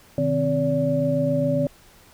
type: tone cluster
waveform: sine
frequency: 128.4 / 155.7 / 260.4 / 573 Hz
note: C3 / D#3 / C4 / D5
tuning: -32 / +2 / -8 / -43 cents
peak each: -29 / -25 / -24 / -22 dBFS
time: 0.18-1.67 s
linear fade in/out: 2 ms
effects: pink hiss -52 dBFS RMS until 2.13 s